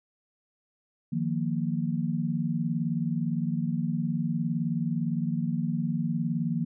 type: chord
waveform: sine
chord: Eb suspended second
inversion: none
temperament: just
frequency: 155.56 / 175.01 / 233.3 Hz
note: Eb3 / F3 / Bb3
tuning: 0 / +4 / +2 cents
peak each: -30 dBFS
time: 1.12-6.65 s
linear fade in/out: 10 ms
effects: none